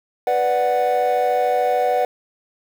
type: chord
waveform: triangle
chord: B minor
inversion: none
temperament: equal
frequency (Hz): 493.9 / 587.3 / 740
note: B4 / D5 / F#5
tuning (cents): 0 / 0 / 0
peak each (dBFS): -18 / -20 / -16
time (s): 0.27-2.05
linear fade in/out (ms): 2
effects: tanh soft clip ceiling -8 dBFS + 7-bit